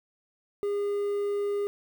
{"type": "tone with quantisation", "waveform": "triangle", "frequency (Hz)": 406.9, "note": "G#4", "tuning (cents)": -35, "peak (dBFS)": -24, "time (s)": [0.63, 1.67], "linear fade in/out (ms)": 0, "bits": 9, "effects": []}